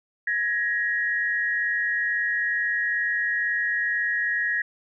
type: tone pair together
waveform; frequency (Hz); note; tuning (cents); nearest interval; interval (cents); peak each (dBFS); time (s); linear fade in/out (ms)
sine; 1667 / 1889.2; G#6 / A#6; +6 / +23; major second; 217; -26 / -24; 0.27-4.62; 5
effects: none